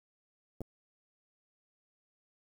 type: clicks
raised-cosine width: 2 ms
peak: -28 dBFS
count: 2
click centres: 0.607 / 0.616 s
effects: 9-bit